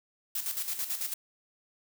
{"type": "noise with tremolo", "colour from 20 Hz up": "blue", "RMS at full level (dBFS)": -32, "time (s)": [0.35, 1.14], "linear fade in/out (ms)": 5, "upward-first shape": "square", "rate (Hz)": 9.1, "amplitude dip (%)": 60, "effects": []}